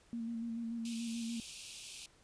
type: tone with vibrato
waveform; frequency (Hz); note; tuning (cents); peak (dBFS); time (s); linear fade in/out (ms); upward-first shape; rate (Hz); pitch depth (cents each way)
sine; 230.6; A#3; -19; -37; 0.13-1.4; 0; square; 6.9; 24
type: high-pass noise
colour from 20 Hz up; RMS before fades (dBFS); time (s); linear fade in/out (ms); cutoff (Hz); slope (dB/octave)
pink; -48; 0.85-2.06; 2; 2400; 96
effects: pink hiss -66 dBFS RMS until 2.23 s + resampled to 22050 Hz